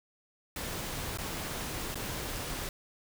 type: noise with dropouts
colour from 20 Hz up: pink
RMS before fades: -37 dBFS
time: 0.56-2.69 s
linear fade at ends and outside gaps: 2 ms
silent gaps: 1.174-1.185 / 1.945-1.955 s
effects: none